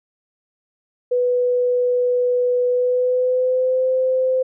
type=tone with pitch glide; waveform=sine; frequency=493.9 to 516.7 Hz; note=B4 to C5; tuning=0 to -22 cents; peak=-15 dBFS; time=1.11-4.43 s; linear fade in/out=10 ms; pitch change=+78 cents; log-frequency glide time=2.68-3.89 s; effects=none